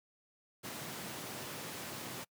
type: high-pass noise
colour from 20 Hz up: pink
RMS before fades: -44 dBFS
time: 0.63-2.25 s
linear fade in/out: 20 ms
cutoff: 120 Hz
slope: 24 dB/octave
effects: noise-tail reverb RT60 0.1 s tail -26 dB re dry